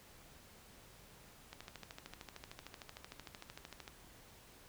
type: click train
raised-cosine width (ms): 0.2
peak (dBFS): -30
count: 32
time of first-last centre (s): 1.53-3.878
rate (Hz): 13.2
effects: pink hiss -60 dBFS RMS until 4.68 s